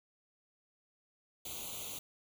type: noise with comb filter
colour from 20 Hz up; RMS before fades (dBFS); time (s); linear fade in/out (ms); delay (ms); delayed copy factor
white; -43; 1.45-1.99; 5; 0.29; +0.95
effects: none